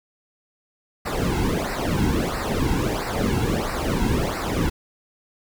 brown noise with flanger, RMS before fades -23 dBFS, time 1.05-4.7 s, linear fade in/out 10 ms, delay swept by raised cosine 0.3 to 1.7 ms, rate 1.5 Hz, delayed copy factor -0.85, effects none

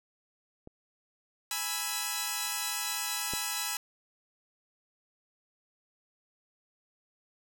clicks, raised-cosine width 2 ms, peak -33 / -24 dBFS, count 2, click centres 0.674 / 3.336 s
5% pulse chord, E major, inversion first, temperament equal, 830.6 / 987.8 / 1318.5 Hz, G#5 / B5 / E6, 0 / 0 / 0 cents, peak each -24 dBFS, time 1.51-3.77 s, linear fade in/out 2 ms
effects none

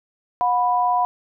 sine tone pair together, 724.3 / 987.8 Hz, F#5 / B5, -37 / 0 cents, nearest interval perfect fourth, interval 537 cents, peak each -19 dBFS, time 0.41-1.05 s, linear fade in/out 0 ms, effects none

